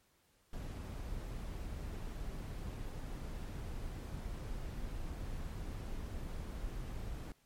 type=noise; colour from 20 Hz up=brown; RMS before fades=-42 dBFS; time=0.53-7.32 s; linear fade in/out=2 ms; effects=pink hiss -72 dBFS RMS until 7.45 s + MP3 64 kbps